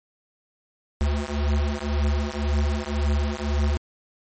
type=beating tone pair; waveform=square; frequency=71.6 / 73.5 Hz; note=D2 / D2; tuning=-43 / +2 cents; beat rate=1.9 Hz; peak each=-25 dBFS; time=1.01-3.77 s; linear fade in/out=0 ms; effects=MP3 32 kbps